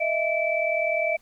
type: tone cluster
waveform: sine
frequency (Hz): 627 / 667 / 2317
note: D#5 / E5 / D7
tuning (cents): +13 / +20 / -24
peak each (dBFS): -26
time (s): 0-1.17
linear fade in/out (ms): 10
effects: pink hiss -61 dBFS RMS until 1.21 s